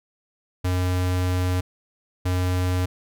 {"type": "tone pair in turn", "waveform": "square", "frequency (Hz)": [90.9, 90.9], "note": ["F#2", "F#2"], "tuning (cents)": [-30, -30], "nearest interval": "unison", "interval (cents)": 0, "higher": "neither", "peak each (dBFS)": -21, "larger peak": "neither", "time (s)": [[0.64, 1.61], [2.25, 2.86]], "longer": "first", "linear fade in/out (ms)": 10, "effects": []}